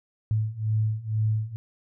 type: beating tone pair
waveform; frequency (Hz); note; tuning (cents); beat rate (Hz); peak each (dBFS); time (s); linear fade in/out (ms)
sine; 107.6 / 109.7; A2 / A2; -38 / -5; 2.1; -27 / -25; 0.31-1.56; 0
effects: none